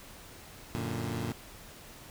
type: chord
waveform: 20% pulse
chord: Gb augmented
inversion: none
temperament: equal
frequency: 92.5 / 116.54 / 146.83 Hz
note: Gb2 / Bb2 / D3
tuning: 0 / 0 / 0 cents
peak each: -34 / -30 / -34 dBFS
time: 0.75-1.32 s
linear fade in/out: 0 ms
effects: pink hiss -50 dBFS RMS until 2.1 s